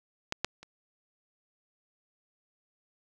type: clicks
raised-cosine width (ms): 0.2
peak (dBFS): -13 / -10 / -30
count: 3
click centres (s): 0.324 / 0.446 / 0.63
effects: none